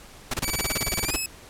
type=noise bursts; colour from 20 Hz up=pink; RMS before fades=-26 dBFS; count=16; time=0.31-1.164 s; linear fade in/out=5 ms; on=29 ms; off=26 ms
type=tone with pitch glide; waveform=5% pulse; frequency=2289 to 2584 Hz; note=D7 to E7; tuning=-45 to -35 cents; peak=-17 dBFS; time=0.43-1.26 s; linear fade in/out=2 ms; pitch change=+210 cents; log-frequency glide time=1.04-1.15 s
effects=pink hiss -47 dBFS RMS until 1.49 s + low-pass 12000 Hz 12 dB/octave